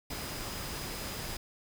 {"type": "tone in noise", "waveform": "sine", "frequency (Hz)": 4978, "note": "D#8", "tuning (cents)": 0, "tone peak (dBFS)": -48, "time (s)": [0.1, 1.37], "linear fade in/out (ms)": 5, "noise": "pink", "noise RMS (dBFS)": -39, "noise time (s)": [0.1, 1.37], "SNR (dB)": -12, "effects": []}